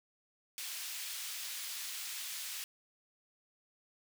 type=high-pass noise; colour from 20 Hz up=pink; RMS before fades=-42 dBFS; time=0.58-2.64 s; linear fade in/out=0 ms; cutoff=2700 Hz; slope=12 dB/octave; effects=none

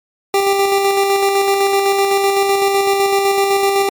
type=tone with tremolo; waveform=25% pulse; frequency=395.1 Hz; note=G4; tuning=14 cents sharp; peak=-7 dBFS; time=0.34-3.89 s; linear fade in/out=2 ms; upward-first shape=square; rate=7.9 Hz; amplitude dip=30%; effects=MP3 96 kbps

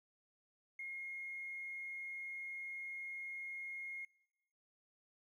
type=tone; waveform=triangle; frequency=2146 Hz; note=C7; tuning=43 cents sharp; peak=-39 dBFS; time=0.79-4.05 s; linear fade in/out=5 ms; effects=noise-tail reverb RT60 1.0 s tail -26 dB re dry + tanh soft clip ceiling -41 dBFS

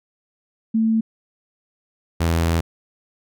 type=tone pair in turn; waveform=sine / sawtooth; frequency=222.9 / 83.11 Hz; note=A3 / E2; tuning=+23 / +15 cents; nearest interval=octave + perfect fourth; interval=1708 cents; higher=first; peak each=-15 / -13 dBFS; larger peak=second; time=0.74-1.01 / 2.2-2.61 s; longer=second; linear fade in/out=10 ms; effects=none

